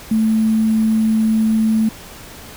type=tone with sample-and-hold; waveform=sine; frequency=220 Hz; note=A3; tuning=in tune; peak=-12 dBFS; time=0.11-1.89 s; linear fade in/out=5 ms; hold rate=11025 Hz; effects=pink hiss -37 dBFS RMS until 2.56 s